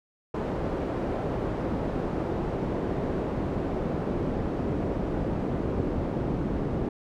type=noise with band-pass filter sweep; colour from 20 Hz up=brown; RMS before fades=-29 dBFS; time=0.34-6.89 s; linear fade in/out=5 ms; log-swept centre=500 to 330 Hz; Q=0.82; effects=none